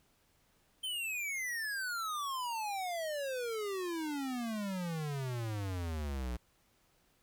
square exponential sweep, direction down, 3136 to 58.4 Hz, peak -36 dBFS, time 0.83-6.37 s, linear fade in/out 10 ms, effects pink hiss -71 dBFS RMS until 7.22 s

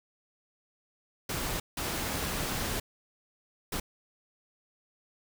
pink noise bursts at uneven times, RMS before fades -33 dBFS, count 3, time 1.29-1.6 / 1.77-2.8 / 3.72-3.8 s, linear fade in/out 5 ms, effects none

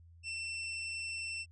sawtooth tone, 2689 Hz, E7, 34 cents sharp, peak -34 dBFS, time 0.23-1.46 s, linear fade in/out 50 ms, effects added 84 Hz sine -55 dBFS peak until 1.51 s + resampled to 22050 Hz

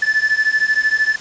triangle beating tone pair, 1738 / 1751 Hz, A6 / A6, -22 / -9 cents, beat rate 13 Hz, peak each -15 dBFS, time 0.02-1.16 s, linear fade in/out 5 ms, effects white hiss -34 dBFS RMS until 1.2 s + resampled to 16000 Hz

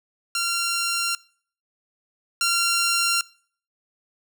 10% pulse tone pair in turn, 1379 / 1379 Hz, F6 / F6, -22 / -22 cents, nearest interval unison, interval 0 cents, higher neither, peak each -14 / -11 dBFS, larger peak second, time 0.35-1.15 / 2.41-3.21 s, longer neither, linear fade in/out 2 ms, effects noise-tail reverb RT60 0.5 s tail -23 dB re dry

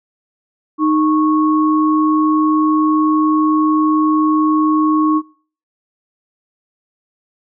sine tone pair together, 309.3 / 1102.2 Hz, D#4 / C#6, -10 / -10 cents, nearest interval octave + minor seventh, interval 2200 cents, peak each -12 / -17 dBFS, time 0.78-5.22 s, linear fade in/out 50 ms, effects noise-tail reverb RT60 0.5 s tail -25 dB re dry

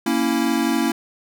square chord, A# diminished, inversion none, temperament equal, 233.1 / 277.2 / 329.6 Hz, A#3 / C#4 / E4, 0 / 0 / 0 cents, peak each -23 dBFS, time 0.06-0.92 s, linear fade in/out 5 ms, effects none

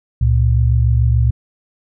sine tone pair together, 68.9 / 115.88 Hz, C#2 / A#2, -10 / -10 cents, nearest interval major sixth, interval 900 cents, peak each -13 dBFS, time 0.21-1.31 s, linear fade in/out 5 ms, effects none

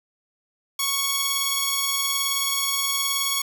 10% pulse tone pair together, 1108.7 / 3345 Hz, C#6 / G#7, 0 / +12 cents, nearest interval octave + perfect fifth, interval 1912 cents, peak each -17 dBFS, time 0.79-3.42 s, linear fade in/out 5 ms, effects none

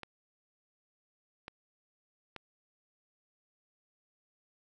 clicks, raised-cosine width 0.3 ms, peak -26 dBFS, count 3, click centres 0.033 / 1.481 / 2.363 s, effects none

